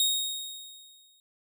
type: tone with exponential decay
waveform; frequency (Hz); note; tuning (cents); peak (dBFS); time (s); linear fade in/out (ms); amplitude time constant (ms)
sawtooth; 3742; A#7; +6; -18; 0-1.2; 1; 260
effects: none